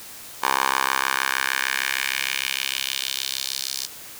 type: tone with high-pass filter sweep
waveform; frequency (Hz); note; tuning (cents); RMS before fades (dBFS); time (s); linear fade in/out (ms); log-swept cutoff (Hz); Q
10% pulse; 66.5; C2; +29; -25; 0.42-3.87; 20; 920 to 4900; 2
effects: white hiss -40 dBFS RMS until 4.19 s